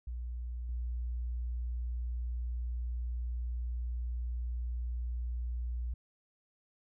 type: tone with level steps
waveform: sine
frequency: 60 Hz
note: B1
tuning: 49 cents flat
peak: -36 / -33 dBFS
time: 0.07-5.94 s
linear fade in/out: 5 ms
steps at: 0.69 s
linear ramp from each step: 2 ms
effects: none